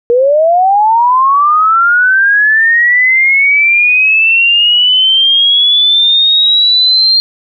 sine linear sweep, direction up, 466.2 to 4208 Hz, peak -5 dBFS, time 0.1-7.2 s, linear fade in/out 0 ms, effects none

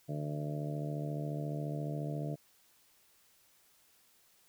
harmonic tone, 74.3 Hz, D2, 21 cents sharp, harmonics 2 / 3 / 4 / 5 / 6 / 7 / 8 / 9, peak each -36 / -49 / -43 / -51 / -47 / -52 / -47 / -46 dBFS, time 0.08-2.36 s, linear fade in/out 20 ms, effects white hiss -67 dBFS RMS until 4.48 s

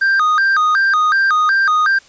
triangle tone with vibrato, 1400 Hz, F6, 4 cents sharp, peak -9 dBFS, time 0.01-1.99 s, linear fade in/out 10 ms, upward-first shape square, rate 2.7 Hz, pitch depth 210 cents each way, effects white hiss -46 dBFS RMS until 2.08 s + resampled to 16000 Hz

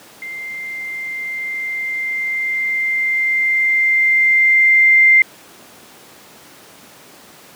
sine tone with level ramp, 2093 Hz, C7, in tune, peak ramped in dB -26 to -6 dBFS, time 0.22-5.22 s, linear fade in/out 2 ms, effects pink hiss -42 dBFS RMS until 7.55 s + high-pass 200 Hz 12 dB/octave

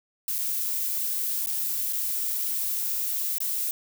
violet noise with dropouts, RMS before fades -28 dBFS, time 0.28-3.71 s, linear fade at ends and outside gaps 1 ms, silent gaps 0.383-0.387 / 1.461-1.471 / 1.926-1.931 / 3.383-3.403 s, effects none

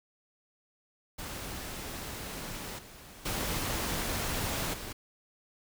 pink noise with level steps, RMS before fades -40 / -50 / -33 / -41 dBFS, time 1.18-4.93 s, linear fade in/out 10 ms, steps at 2.78 / 3.25 / 4.73 s, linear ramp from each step 10 ms, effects none

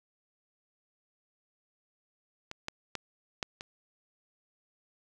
clicks, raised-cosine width 0.2 ms, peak -22 / -17 / -17 / -14 / -23 dBFS, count 5, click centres 2.514 / 2.684 / 2.953 / 3.428 / 3.609 s, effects none

